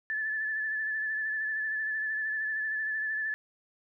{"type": "tone with vibrato", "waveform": "sine", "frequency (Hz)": 1741, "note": "A6", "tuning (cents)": -19, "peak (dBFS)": -29, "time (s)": [0.1, 3.34], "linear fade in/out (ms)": 0, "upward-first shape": "sine", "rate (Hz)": 13, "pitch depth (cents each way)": 31, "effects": []}